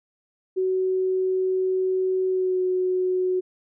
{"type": "tone with pitch glide", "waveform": "sine", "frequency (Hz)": [374.2, 368.4], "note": ["F#4", "F#4"], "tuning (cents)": [20, -7], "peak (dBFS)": -20, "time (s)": [0.56, 3.41], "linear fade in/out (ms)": 20, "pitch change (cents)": -27, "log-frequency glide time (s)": [2.28, 2.61], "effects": []}